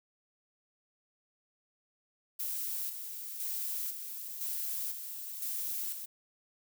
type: noise with tremolo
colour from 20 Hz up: violet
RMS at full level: -36 dBFS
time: 2.39-6.06 s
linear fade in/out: 10 ms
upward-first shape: square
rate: 0.99 Hz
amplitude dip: 50%
effects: none